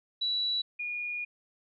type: tone pair in turn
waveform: sine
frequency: 3932 / 2439 Hz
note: B7 / D#7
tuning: -8 / -35 cents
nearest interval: minor sixth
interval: 827 cents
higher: first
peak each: -27 / -32 dBFS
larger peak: first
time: 0.21-0.62 / 0.79-1.25 s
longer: second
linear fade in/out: 10 ms
effects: none